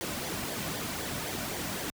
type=noise with flanger; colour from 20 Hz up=pink; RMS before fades=-35 dBFS; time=0.01-1.9 s; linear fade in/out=0 ms; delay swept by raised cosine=0.73 to 2.43 ms; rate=3.9 Hz; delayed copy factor=-0.55; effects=high-pass 60 Hz 12 dB/octave